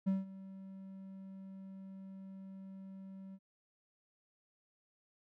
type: tone with ADSR envelope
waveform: triangle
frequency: 192.2 Hz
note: G3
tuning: 34 cents flat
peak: -26 dBFS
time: 0.06-3.39 s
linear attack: 19 ms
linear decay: 170 ms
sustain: -19 dB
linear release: 50 ms
effects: none